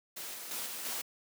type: noise with level steps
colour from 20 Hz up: white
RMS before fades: -42 / -44 / -38 / -41 / -37 dBFS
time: 0.16-1.02 s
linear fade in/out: 10 ms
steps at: 0.34 / 0.51 / 0.66 / 0.85 s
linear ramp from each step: 2 ms
effects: high-pass 200 Hz 12 dB/octave